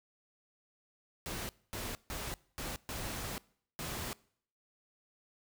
pink noise bursts at uneven times, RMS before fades -40 dBFS, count 6, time 1.26-1.49 / 1.73-1.95 / 2.1-2.34 / 2.58-2.76 / 2.89-3.38 / 3.79-4.13 s, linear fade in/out 0 ms, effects noise-tail reverb RT60 0.6 s tail -23 dB re dry

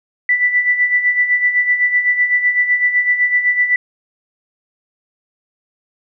sine tone with tremolo, 1975.5 Hz, B6, in tune, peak -9 dBFS, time 0.29-3.76 s, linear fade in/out 2 ms, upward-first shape sine, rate 7.9 Hz, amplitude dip 65%, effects none

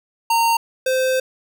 square tone pair in turn, 921 / 518.4 Hz, A#5 / C5, -21 / -16 cents, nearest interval minor seventh, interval 995 cents, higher first, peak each -15 / -17 dBFS, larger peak first, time 0.3-0.57 / 0.86-1.2 s, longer second, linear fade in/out 5 ms, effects none

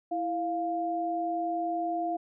sine tone pair together, 330.6 / 700 Hz, E4 / F5, +5 / +4 cents, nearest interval octave + minor second, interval 1299 cents, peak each -33 / -29 dBFS, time 0.11-2.17 s, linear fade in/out 10 ms, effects none

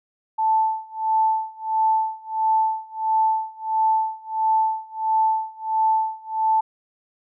sine tone with tremolo, 880 Hz, A5, in tune, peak -15 dBFS, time 0.38-6.61 s, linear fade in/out 10 ms, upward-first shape sine, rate 1.5 Hz, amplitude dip 95%, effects none

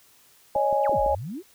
sine chord, C# suspended second, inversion none, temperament equal with one note detuned, 554.4 / 614.8 / 830.6 Hz, C#5 / D#5 / G#5, 0 / -21 / 0 cents, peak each -24 / -26 / -23 dBFS, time 0.55-1.15 s, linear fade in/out 5 ms
click train, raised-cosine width 2 ms, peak -25 dBFS, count 4, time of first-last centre 0.56-1.063 s, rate 5.97 Hz
sine exponential two-way sweep, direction down then up, 3374 to 38.89 to 419.5 Hz, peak -31 dBFS, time 0.83-1.43 s, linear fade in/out 50 ms, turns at 1.02 s
effects white hiss -57 dBFS RMS until 1.54 s

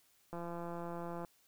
click train, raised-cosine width 1 ms, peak -30 dBFS, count 158, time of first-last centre 0.33-1.248 s, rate 171 Hz, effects white hiss -70 dBFS RMS until 1.47 s

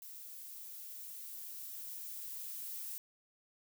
violet noise with level ramp, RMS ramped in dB -50 to -43 dBFS, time 0.02-2.98 s, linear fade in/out 0 ms, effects none

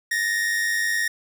45% pulse tone pair together, 1765.2 / 1864.7 Hz, A6 / A#6, +5 / 0 cents, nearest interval minor second, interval 95 cents, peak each -28 / -22 dBFS, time 0.11-1.08 s, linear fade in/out 5 ms, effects none

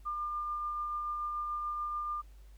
sine tone with tremolo, 1200 Hz, D6, 37 cents sharp, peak -32 dBFS, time 0.05-2.22 s, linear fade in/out 20 ms, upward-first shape triangle, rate 6.9 Hz, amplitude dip 25%, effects added 50 Hz sine -51 dBFS peak until 2.57 s + pink hiss -68 dBFS RMS until 2.57 s

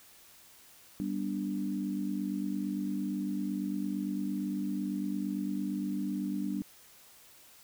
sine chord, G major, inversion none, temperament equal with one note detuned, 196 / 244.5 / 293.7 Hz, G3 / B3 / D4, 0 / -17 / 0 cents, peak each -34 / -38 / -35 dBFS, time 1-6.62 s, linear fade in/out 0 ms, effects white hiss -57 dBFS RMS until 7.63 s

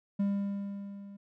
triangle tone with level ramp, 200 Hz, G3, 35 cents sharp, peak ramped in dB -23 to -43 dBFS, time 0.19-1.17 s, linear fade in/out 10 ms, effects none

